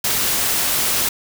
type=noise; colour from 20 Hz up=white; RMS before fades=-19 dBFS; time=0.04-1.09 s; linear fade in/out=5 ms; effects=none